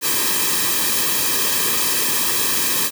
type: noise with comb filter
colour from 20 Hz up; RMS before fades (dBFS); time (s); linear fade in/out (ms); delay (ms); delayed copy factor
white; -19; 0.01-2.91; 50; 1.4; -0.85
effects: none